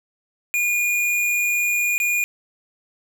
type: tone with dropouts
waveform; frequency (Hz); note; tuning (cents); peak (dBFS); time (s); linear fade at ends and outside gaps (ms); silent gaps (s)
square; 2434; D#7; -39; -19; 0.54-2.24; 0; 1.98-2.001
effects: none